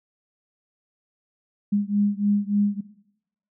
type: beating tone pair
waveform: sine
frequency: 203 / 206.4 Hz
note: G#3 / G#3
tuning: -39 / -10 cents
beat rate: 3.4 Hz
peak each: -23 dBFS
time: 1.72-2.81 s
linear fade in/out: 10 ms
effects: noise-tail reverb RT60 0.8 s tail -17 dB re dry